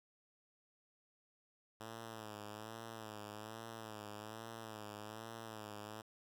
5% pulse tone with vibrato, 109 Hz, A2, 16 cents flat, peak -36 dBFS, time 1.8-6.02 s, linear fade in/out 10 ms, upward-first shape sine, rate 1.2 Hz, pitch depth 76 cents each way, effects none

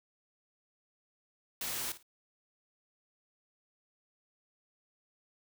white noise with echo, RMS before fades -37 dBFS, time 1.61-1.92 s, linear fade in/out 2 ms, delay 54 ms, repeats 2, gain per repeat -14 dB, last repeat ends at 2.028 s, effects none

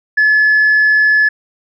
sine tone, 1717 Hz, A6, 43 cents flat, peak -6 dBFS, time 0.17-1.29 s, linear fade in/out 10 ms, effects tanh soft clip ceiling -5 dBFS

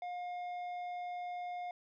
sine tone with tanh clipping, 713 Hz, F5, 36 cents sharp, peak -40 dBFS, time 0.02-1.71 s, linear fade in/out 2 ms, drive 8 dB, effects none

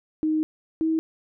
sine tone pair in turn, 311.6 / 320.7 Hz, D#4 / E4, +3 / -48 cents, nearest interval unison, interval 49 cents, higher second, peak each -20 dBFS, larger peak neither, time 0.23-0.43 / 0.81-0.99 s, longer first, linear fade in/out 0 ms, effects none

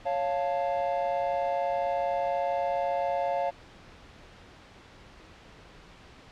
triangle chord, Db augmented, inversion none, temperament equal, 554.4 / 698.5 / 880 Hz, Db5 / F5 / A5, 0 / 0 / 0 cents, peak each -28 / -27 / -32 dBFS, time 0.05-3.51 s, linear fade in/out 20 ms, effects pink hiss -51 dBFS RMS until 6.31 s + low-pass 4000 Hz 12 dB/octave

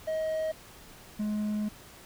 triangle tone pair in turn, 632 / 210.9 Hz, D#5 / G#3, +27 / +27 cents, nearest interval octave + perfect fifth, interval 1900 cents, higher first, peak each -26 dBFS, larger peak neither, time 0.07-0.52 / 1.19-1.69 s, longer second, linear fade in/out 10 ms, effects pink hiss -51 dBFS RMS until 2.05 s

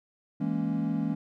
triangle chord, A# half-diminished seventh, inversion second, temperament equal, 164.81 / 207.7 / 233.1 / 277.2 Hz, E3 / G#3 / A#3 / C#4, 0 / 0 / 0 / 0 cents, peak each -30 dBFS, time 0.4-1.15 s, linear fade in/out 10 ms, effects none

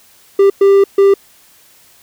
triangle tone bursts at uneven times, 395.2 Hz, G4, 14 cents sharp, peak -3 dBFS, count 3, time 0.39-0.5 / 0.61-0.84 / 0.98-1.14 s, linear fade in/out 5 ms, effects white hiss -47 dBFS RMS until 2.02 s

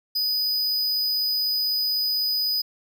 square tone, 4978 Hz, D#8, in tune, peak -22 dBFS, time 0.15-2.62 s, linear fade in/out 10 ms, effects none

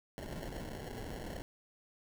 pink noise with sample-and-hold, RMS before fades -43 dBFS, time 0.18-1.42 s, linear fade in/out 0 ms, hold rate 1225 Hz, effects none

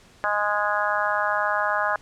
harmonic tone, 207.4 Hz, G#3, 2 cents flat, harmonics 3 / 4 / 5 / 6 / 7 / 8, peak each -28 / -28 / -28 / -28 / -28 / -28 dBFS, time 0.24-1.96 s, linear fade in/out 0 ms, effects pink hiss -53 dBFS RMS until 2.01 s + low-pass 8000 Hz 12 dB/octave

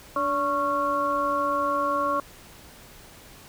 sine tone cluster, 290.7 / 572 / 1102 / 1376 Hz, D4 / D5 / C#6 / F6, -18 / -46 / -11 / -26 cents, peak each -33 / -28 / -24 / -32 dBFS, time 0.16-2.2 s, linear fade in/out 2 ms, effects pink hiss -48 dBFS RMS until 3.48 s

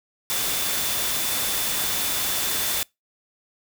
sine tone in noise, 3520 Hz, A7, in tune, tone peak -33 dBFS, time 0.3-2.83 s, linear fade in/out 0 ms, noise white, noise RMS -25 dBFS, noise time 0.3-2.83 s, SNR -11 dB, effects noise-tail reverb RT60 0.2 s tail -25 dB re dry

